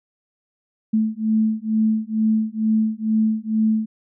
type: beating tone pair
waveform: sine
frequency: 217.7 / 219.9 Hz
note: A3 / A3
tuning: -18 / -1 cents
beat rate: 2.2 Hz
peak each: -20 / -20 dBFS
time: 0.93-3.86 s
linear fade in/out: 10 ms
effects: none